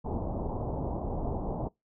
pink low-pass noise, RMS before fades -33 dBFS, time 0.04-1.69 s, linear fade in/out 20 ms, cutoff 930 Hz, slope 48 dB/octave, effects noise-tail reverb RT60 0.2 s tail -26 dB re dry

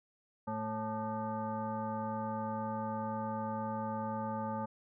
sine tone with frequency modulation, 548 Hz, C#5, 20 cents flat, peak -34 dBFS, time 0.47-4.66 s, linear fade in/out 10 ms, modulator 329 Hz, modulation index 1.7, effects none

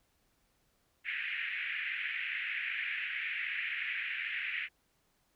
white band-pass noise, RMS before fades -37 dBFS, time 1.04-4.69 s, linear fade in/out 50 ms, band 1700 to 2600 Hz, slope 48 dB/octave, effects pink hiss -74 dBFS RMS until 5.35 s

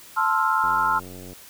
sine chord, F major seventh, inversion first, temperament equal, 880 / 1046.5 / 1318.5 / 1396.9 Hz, A5 / C6 / E6 / F6, 0 / 0 / 0 / 0 cents, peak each -24 dBFS, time 0.16-1 s, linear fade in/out 20 ms
click train, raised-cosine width 2 ms, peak -28 dBFS, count 64, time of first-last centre 0.64-1.331 s, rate 91.2 Hz
effects white hiss -46 dBFS RMS until 1.49 s

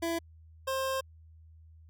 25% pulse tone pair in turn, 334.1 / 530.4 Hz, E4 / C5, +23 / +23 cents, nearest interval minor sixth, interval 800 cents, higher second, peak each -26 dBFS, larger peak neither, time 0.02-0.19 / 0.67-1.01 s, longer second, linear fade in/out 10 ms, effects added 80 Hz sine -52 dBFS peak until 1.89 s

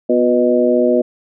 harmonic tone with a mistuned harmonic, 123.5 Hz, B2, in tune, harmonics 2 / 3 / 4 / 5, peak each -16 / -16 / -16 / -16 dBFS, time 0.09-1.02 s, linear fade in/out 10 ms, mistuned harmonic 3, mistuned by -49 cents, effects none

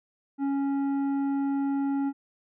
sine tone with tanh clipping, 277.2 Hz, C#4, in tune, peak -26 dBFS, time 0.38-2.13 s, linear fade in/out 50 ms, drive 9 dB, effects none

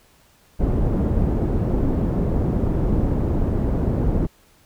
pink low-pass noise, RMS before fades -20 dBFS, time 0.59-4.27 s, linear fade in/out 20 ms, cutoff 390 Hz, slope 12 dB/octave, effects pink hiss -56 dBFS RMS until 4.65 s

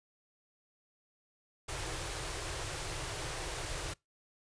pink band-stop noise, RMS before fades -39 dBFS, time 1.68-3.94 s, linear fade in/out 10 ms, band 160 to 300 Hz, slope 96 dB/octave, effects noise-tail reverb RT60 0.2 s tail -25 dB re dry + resampled to 22050 Hz

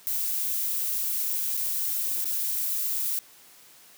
violet noise with dropouts, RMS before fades -28 dBFS, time 0.07-3.19 s, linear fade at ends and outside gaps 0 ms, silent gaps 1.569-1.574 / 2.244-2.256 s, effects white hiss -53 dBFS RMS until 3.97 s + high-pass 100 Hz 12 dB/octave

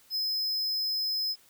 square tone, 5100 Hz, D#8, 42 cents sharp, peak -28 dBFS, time 0.1-1.36 s, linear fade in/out 50 ms, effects white hiss -60 dBFS RMS until 1.49 s

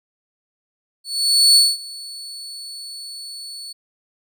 35% pulse tone with ADSR envelope, 4432 Hz, C#8, 1 cent flat, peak -7 dBFS, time 1.04-3.73 s, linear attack 520 ms, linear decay 210 ms, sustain -23 dB, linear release 12 ms, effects none

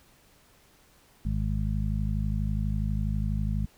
harmonic tone, 52.2 Hz, G#1, 10 cents sharp, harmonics 1 / 2 / 3 / 4, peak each -28 / -31 / -33 / -34 dBFS, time 1.25-3.66 s, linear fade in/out 5 ms, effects pink hiss -60 dBFS RMS until 3.77 s

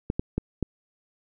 clicks, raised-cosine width 3 ms, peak -12 dBFS, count 4, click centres 0.101 / 0.195 / 0.38 / 0.627 s, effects none

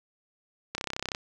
click train, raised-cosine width 0.2 ms, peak -14 dBFS, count 14, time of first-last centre 0.75-1.149 s, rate 32.6 Hz, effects none

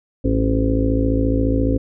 harmonic tone with a mistuned harmonic, 54.5 Hz, A1, 16 cents flat, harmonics 1 / 2 / 4 / 5 / 6 / 7 / 8 / 9, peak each -20 / -22 / -31 / -19 / -30 / -30 / -28 / -25 dBFS, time 0.24-1.78 s, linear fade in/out 10 ms, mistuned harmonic 9, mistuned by +68 cents, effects none

